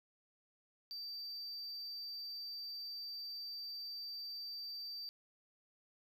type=tone; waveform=sine; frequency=4653 Hz; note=D8; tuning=17 cents flat; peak=-40 dBFS; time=0.91-5.09 s; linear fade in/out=0 ms; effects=tanh soft clip ceiling -42 dBFS + 13-bit